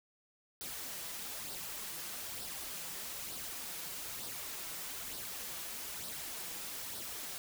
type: noise with flanger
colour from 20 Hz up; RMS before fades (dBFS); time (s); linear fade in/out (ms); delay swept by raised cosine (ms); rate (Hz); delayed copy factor
white; -43; 0.61-7.38; 0; 0.21 to 6.11; 1.1; +0.5
effects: none